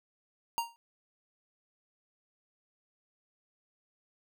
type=tone with exponential decay; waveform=square; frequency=932.3 Hz; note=A#5; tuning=in tune; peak=-26 dBFS; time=0.58-0.76 s; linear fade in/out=0 ms; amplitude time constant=38 ms; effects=none